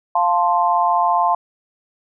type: chord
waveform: sine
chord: F major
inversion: none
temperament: equal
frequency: 698.5 / 880 / 1046.5 Hz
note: F5 / A5 / C6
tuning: 0 / 0 / 0 cents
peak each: -18 dBFS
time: 0.15-1.35 s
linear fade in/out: 5 ms
effects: none